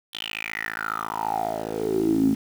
10% pulse tone with band-pass filter sweep, 54.6 Hz, A1, 13 cents flat, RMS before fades -26 dBFS, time 0.13-2.35 s, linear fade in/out 10 ms, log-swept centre 3400 to 240 Hz, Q 9.1, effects 7-bit

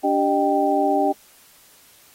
sine tone cluster, 289.4 / 389 / 612 / 783 Hz, D4 / G4 / D#5 / G5, -25 / -13 / -29 / -2 cents, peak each -22 / -24 / -23 / -20 dBFS, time 0.03-1.13 s, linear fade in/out 20 ms, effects white hiss -52 dBFS RMS until 2.14 s + AAC 48 kbps

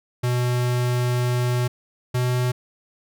square tone pair in turn, 123.3 / 124.66 Hz, B2 / B2, -2 / +17 cents, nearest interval unison, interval 19 cents, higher second, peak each -20 dBFS, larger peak neither, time 0.23-1.68 / 2.14-2.52 s, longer first, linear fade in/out 10 ms, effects none

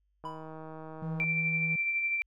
click train, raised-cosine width 1 ms, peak -31 dBFS, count 159, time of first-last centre 0.24-1.24 s, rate 158 Hz
triangle tone with exponential decay, 992 Hz, B5, 7 cents sharp, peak -32 dBFS, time 0.25-0.57 s, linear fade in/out 2 ms, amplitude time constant 69 ms
triangle tone, 162.7 Hz, E3, 22 cents flat, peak -31 dBFS, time 1.02-1.76 s, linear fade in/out 5 ms
sine tone with tremolo, 2349 Hz, D7, in tune, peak -26 dBFS, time 1.2-2.22 s, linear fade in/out 0 ms, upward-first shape sine, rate 12 Hz, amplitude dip 35%
effects added 50 Hz sine -70 dBFS peak until 2.26 s

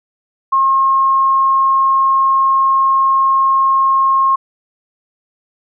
sine tone, 1075 Hz, C6, 47 cents sharp, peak -9 dBFS, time 0.52-4.36 s, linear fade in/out 10 ms, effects none

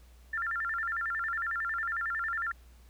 sine tone with vibrato, 1568 Hz, G6, in tune, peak -30 dBFS, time 0.33-2.52 s, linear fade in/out 5 ms, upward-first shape square, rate 11 Hz, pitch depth 220 cents each way, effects added 60 Hz sine -53 dBFS peak until 2.89 s + pink hiss -64 dBFS RMS until 2.89 s

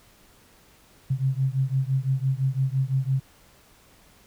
sine beating tone pair, 130.81 / 136.71 Hz, C3 / C#3, 0 / -24 cents, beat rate 5.9 Hz, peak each -24 / -25 dBFS, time 1.1-3.2 s, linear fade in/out 10 ms, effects pink hiss -56 dBFS RMS until 4.26 s

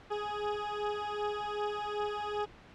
20% pulse beating tone pair, 415.3 / 417.9 Hz, G#4 / G#4, 0 / +11 cents, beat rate 2.6 Hz, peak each -31 dBFS, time 0.1-2.46 s, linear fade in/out 20 ms, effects pink hiss -54 dBFS RMS until 2.74 s + low-pass 3000 Hz 12 dB/octave

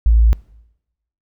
sine tone, 56 Hz, A1, 31 cents sharp, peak -8 dBFS, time 0.06-0.33 s, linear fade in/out 0 ms, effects noise-tail reverb RT60 0.9 s tail -22 dB re dry

